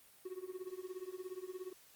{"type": "tone with tremolo", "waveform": "triangle", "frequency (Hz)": 370, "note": "F#4", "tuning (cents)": 0, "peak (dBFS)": -37, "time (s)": [0.25, 1.73], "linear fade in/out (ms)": 5, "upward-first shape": "triangle", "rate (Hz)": 17, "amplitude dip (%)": 100, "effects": ["white hiss -63 dBFS RMS until 1.95 s", "Opus 32 kbps"]}